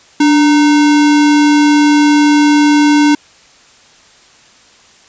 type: tone with sample-and-hold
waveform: sine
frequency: 293.7 Hz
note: D4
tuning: in tune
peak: -5 dBFS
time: 0.2-3.15 s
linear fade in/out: 5 ms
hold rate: 1225 Hz
effects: white hiss -44 dBFS RMS until 5.08 s + resampled to 16000 Hz